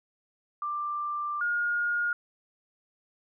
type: tone pair in turn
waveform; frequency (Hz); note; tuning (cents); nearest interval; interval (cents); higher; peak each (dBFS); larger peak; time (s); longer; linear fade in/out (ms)
sine; 1183 / 1426.9; D6 / F6; +12 / +37; minor third; 325; second; -29 / -25; second; 0.62-1.41 / 1.41-2.13; first; 2
effects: none